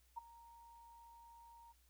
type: tone with ADSR envelope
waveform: sine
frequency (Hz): 932.3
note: A#5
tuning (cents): 0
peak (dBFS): -40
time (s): 0.16-1.73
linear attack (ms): 20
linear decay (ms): 12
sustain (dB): -18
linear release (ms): 20
effects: added 60 Hz sine -70 dBFS peak until 1.89 s + white hiss -75 dBFS RMS until 1.89 s